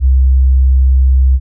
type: tone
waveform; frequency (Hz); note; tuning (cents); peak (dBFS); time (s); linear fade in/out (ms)
sine; 65.41; C2; 0; -5; 0-1.4; 50
effects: none